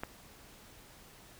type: click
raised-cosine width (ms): 0.5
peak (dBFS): -21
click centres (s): 0.035
effects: pink hiss -56 dBFS RMS until 1.39 s